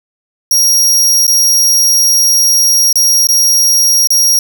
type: tone with dropouts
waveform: sawtooth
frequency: 5630 Hz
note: F8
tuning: 13 cents sharp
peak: -4 dBFS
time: 0.51-4.39 s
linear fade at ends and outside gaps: 2 ms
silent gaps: 1.268-1.278 / 2.928-2.956 / 3.271-3.288 / 4.073-4.104 s
effects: none